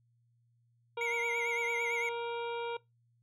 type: harmonic tone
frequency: 469.8 Hz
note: A#4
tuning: 13 cents sharp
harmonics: 1 / 2 / 3 / 5 / 6 / 7 / 8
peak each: -36 / -39 / -47 / -47 / -53 / -52 / -53 dBFS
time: 0.97-2.77 s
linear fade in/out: 5 ms
type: tone with vibrato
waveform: triangle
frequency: 2189 Hz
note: C#7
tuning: 22 cents flat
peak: -31 dBFS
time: 1.01-2.09 s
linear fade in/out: 2 ms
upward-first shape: triangle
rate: 8.9 Hz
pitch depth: 110 cents each way
effects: noise-tail reverb RT60 0.2 s tail -23 dB re dry + added 118 Hz sine -68 dBFS peak until 3.22 s